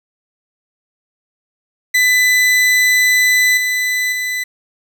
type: tone with level steps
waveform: 40% pulse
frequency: 2000 Hz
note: B6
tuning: 21 cents sharp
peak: -9 / -14 / -17 dBFS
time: 1.94-4.44 s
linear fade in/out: 10 ms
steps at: 3.57 / 4.12 s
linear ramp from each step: 5 ms
effects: 8-bit